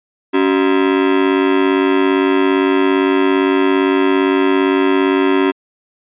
45% pulse ring-modulated tone, 330 Hz, E4, 2 cents sharp, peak -8 dBFS, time 0.33-5.52 s, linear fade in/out 20 ms, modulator 48.8 Hz, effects resampled to 8000 Hz

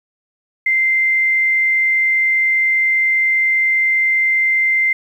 sine tone, 2085 Hz, C7, 7 cents flat, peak -12 dBFS, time 0.66-4.93 s, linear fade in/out 5 ms, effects 8-bit

